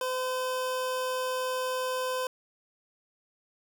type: tone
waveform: 25% pulse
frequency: 511 Hz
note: C5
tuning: 41 cents flat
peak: -25 dBFS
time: 0.01-2.27 s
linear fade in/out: 2 ms
effects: none